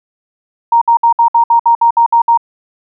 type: tone bursts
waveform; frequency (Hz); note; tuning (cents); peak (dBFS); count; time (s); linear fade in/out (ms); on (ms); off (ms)
sine; 932.3; A#5; 0; -5; 11; 0.72-2.375; 5; 95; 61
effects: none